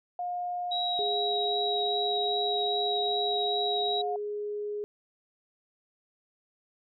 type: tone with pitch glide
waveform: sine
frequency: 712 to 716.5 Hz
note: F5 to F5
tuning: +33 to +44 cents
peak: -30 dBFS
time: 0.19-4.16 s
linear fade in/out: 2 ms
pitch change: +11 cents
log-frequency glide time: 1.32-2.21 s
type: tone with vibrato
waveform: sine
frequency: 3844 Hz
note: B7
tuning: 48 cents flat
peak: -29 dBFS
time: 0.71-4.02 s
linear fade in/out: 10 ms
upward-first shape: sine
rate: 2.5 Hz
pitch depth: 8 cents each way
type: tone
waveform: sine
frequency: 415.6 Hz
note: G#4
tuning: 1 cent sharp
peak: -31 dBFS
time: 0.99-4.84 s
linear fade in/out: 0 ms
effects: none